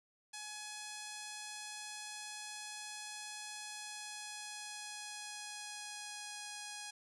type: tone with pitch glide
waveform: 5% pulse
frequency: 843 to 831.4 Hz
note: G#5 to G#5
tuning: +26 to +2 cents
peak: -32 dBFS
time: 0.33-6.91 s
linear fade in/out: 10 ms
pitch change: -24 cents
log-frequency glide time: 3.59-6.44 s
effects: resampled to 24000 Hz